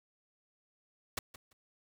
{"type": "noise with echo", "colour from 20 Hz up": "pink", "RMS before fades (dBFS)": -34, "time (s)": [1.17, 1.19], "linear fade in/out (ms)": 5, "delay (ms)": 170, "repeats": 2, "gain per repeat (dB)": -15, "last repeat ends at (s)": 1.53, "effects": []}